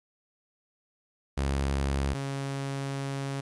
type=tone pair in turn; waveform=sawtooth; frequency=68.8 / 137.6 Hz; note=C#2 / C#3; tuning=-12 / -12 cents; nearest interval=octave; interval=1200 cents; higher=second; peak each=-22 / -27 dBFS; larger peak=first; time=1.37-2.14 / 2.14-3.41 s; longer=second; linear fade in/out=10 ms; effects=resampled to 24000 Hz + 10-bit